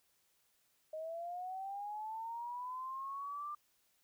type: linear sweep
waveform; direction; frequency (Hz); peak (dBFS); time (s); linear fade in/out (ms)
sine; up; 620 to 1194; -40; 0.93-3.55; 5
effects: white hiss -75 dBFS RMS until 4.03 s